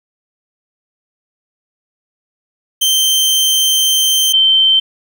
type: tone pair in turn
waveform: sawtooth / sine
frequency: 3124 / 3108 Hz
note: G7 / G7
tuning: -7 / -16 cents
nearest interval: unison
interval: 9 cents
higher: first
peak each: -7 dBFS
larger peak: neither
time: 2.81-4.33 / 4.33-4.8 s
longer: first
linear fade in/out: 10 ms
effects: 8-bit